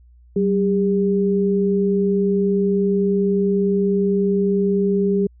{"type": "tone pair together", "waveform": "sine", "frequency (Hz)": [191.4, 402.3], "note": ["G3", "G4"], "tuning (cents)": [-41, 45], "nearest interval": "octave + minor second", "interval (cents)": 1286, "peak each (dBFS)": -18, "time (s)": [0.36, 5.27], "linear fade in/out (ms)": 5, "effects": ["added 60 Hz sine -46 dBFS peak until 5.4 s"]}